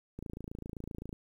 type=click train; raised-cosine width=3 ms; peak=-28 dBFS; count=27; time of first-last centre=0.19-1.129 s; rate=27.7 Hz; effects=10-bit